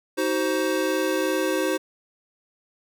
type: chord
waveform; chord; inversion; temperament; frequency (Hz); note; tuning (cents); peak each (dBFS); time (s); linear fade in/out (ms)
square; C diminished; first; just; 314 / 376.7 / 523.3; Eb4 / Gb4 / C5; +16 / +31 / 0; -27; 0.17-1.78; 20
effects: none